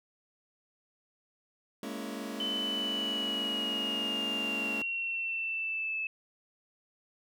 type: chord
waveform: sawtooth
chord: A# half-diminished seventh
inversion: third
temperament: just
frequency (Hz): 209.8 / 233.1 / 279.7 / 335.6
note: G#3 / A#3 / C#4 / E4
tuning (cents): +18 / 0 / +16 / +31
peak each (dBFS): -37 / -38 / -37 / -42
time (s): 1.83-4.82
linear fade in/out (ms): 2
type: exponential sweep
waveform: sine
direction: down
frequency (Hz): 3035 to 2607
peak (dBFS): -31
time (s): 2.4-6.07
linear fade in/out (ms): 2
effects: none